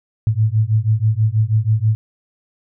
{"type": "beating tone pair", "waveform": "sine", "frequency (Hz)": [106.3, 112.5], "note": ["G#2", "A2"], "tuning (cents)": [41, 39], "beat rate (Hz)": 6.2, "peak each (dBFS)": -16, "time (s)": [0.27, 1.95], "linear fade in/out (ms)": 0, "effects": []}